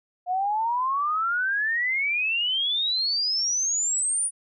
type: exponential sweep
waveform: sine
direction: up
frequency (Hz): 709 to 9720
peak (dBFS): -22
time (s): 0.26-4.31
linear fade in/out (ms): 50
effects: none